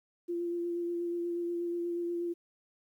sine tone with vibrato, 345 Hz, F4, 21 cents flat, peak -31 dBFS, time 0.28-2.34 s, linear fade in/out 20 ms, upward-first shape sine, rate 8.3 Hz, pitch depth 15 cents each way, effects 11-bit

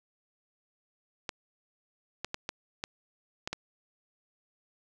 clicks, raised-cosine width 0.2 ms, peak -16 dBFS, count 7, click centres 1.292 / 2.246 / 2.344 / 2.491 / 2.839 / 3.475 / 3.53 s, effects none

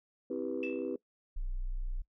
sine chord, C major seventh, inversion none, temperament just, 261.6 / 327 / 392.4 / 490.5 Hz, C4 / E4 / G4 / B4, 0 / -14 / +2 / -12 cents, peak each -38 dBFS, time 0.3-0.96 s, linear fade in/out 5 ms
sine tone with exponential decay, 2637 Hz, E7, in tune, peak -35 dBFS, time 0.63-0.95 s, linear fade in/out 1 ms, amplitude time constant 68 ms
sine tone, 30.85 Hz, B0, 1 cent flat, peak -32 dBFS, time 1.36-2.02 s, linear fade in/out 10 ms
effects noise-tail reverb RT60 0.1 s tail -21 dB re dry + tanh soft clip ceiling -25 dBFS

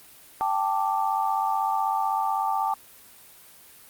sine chord, G suspended second, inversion none, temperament equal, 784 / 880 / 1174.7 Hz, G5 / A5 / D6, 0 / 0 / 0 cents, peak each -26 / -25 / -29 dBFS, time 0.41-2.74 s, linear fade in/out 0 ms, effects white hiss -50 dBFS RMS until 3.89 s + Opus 32 kbps

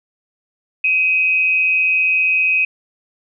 sine tone with amplitude modulation, 2525 Hz, D#7, 25 cents sharp, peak -10 dBFS, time 0.84-2.65 s, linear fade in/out 5 ms, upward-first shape sine, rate 175 Hz, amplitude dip 55%, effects none

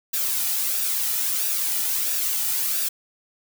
blue noise with flanger, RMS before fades -24 dBFS, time 0.13-2.89 s, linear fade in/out 10 ms, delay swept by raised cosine 0.94 to 1.88 ms, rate 1.5 Hz, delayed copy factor -0.5, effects none

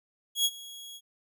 sawtooth tone with ADSR envelope, 3322 Hz, G#7, in tune, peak -18 dBFS, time 0.35-1.01 s, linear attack 99 ms, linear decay 48 ms, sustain -21 dB, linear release 52 ms, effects none

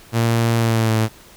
sawtooth tone with pitch glide, 115.7 to 110.67 Hz, A#2 to A2, -13 to +11 cents, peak -11 dBFS, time 0.12-1.09 s, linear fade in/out 50 ms, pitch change -76 cents, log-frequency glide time 0.57-0.95 s, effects pink hiss -45 dBFS RMS until 1.36 s

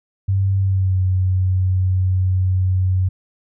sine tone with pitch glide, 97 to 92.94 Hz, G2 to F#2, -18 to +8 cents, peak -14 dBFS, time 0.28-3.09 s, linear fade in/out 10 ms, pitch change -74 cents, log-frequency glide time 0.6-1 s, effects none

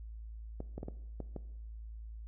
clicks, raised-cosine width 2 ms, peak -27 dBFS, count 6, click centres 0.604 / 0.78 / 0.831 / 0.884 / 1.203 / 1.363 s, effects noise-tail reverb RT60 0.9 s tail -17 dB re dry + added 55 Hz sine -43 dBFS peak until 2.27 s

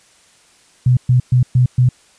sine tone bursts, 125.3 Hz, B2, 25 cents sharp, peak -8 dBFS, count 5, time 0.86-1.89 s, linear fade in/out 5 ms, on 110 ms, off 120 ms, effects white hiss -51 dBFS RMS until 2.18 s + resampled to 22050 Hz

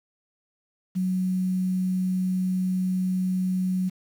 sine tone with quantisation, 185 Hz, F#3, in tune, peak -22 dBFS, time 0.95-3.9 s, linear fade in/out 20 ms, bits 8, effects none

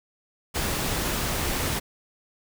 pink noise, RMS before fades -27 dBFS, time 0.54-1.8 s, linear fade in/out 20 ms, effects none

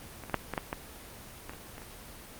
clicks, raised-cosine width 0.5 ms, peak -27 / -24 / -10 / -16 / -13 / -16 / -22 / -29 / -27 / -30 dBFS, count 10, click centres 0.237 / 0.297 / 0.343 / 0.537 / 0.578 / 0.729 / 1.495 / 1.535 / 1.781 / 1.819 s, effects pink hiss -47 dBFS RMS until 2.39 s + Opus 24 kbps

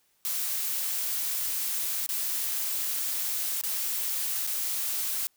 blue noise with dropouts, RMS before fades -30 dBFS, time 0.25-5.27 s, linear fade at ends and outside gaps 0 ms, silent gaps 2.063-2.09 / 3.613-3.636 / 4.467-4.473 s, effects white hiss -69 dBFS RMS until 5.36 s

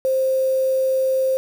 sine tone with quantisation, 526 Hz, C5, 9 cents sharp, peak -16 dBFS, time 0.05-1.37 s, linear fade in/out 0 ms, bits 6, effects none

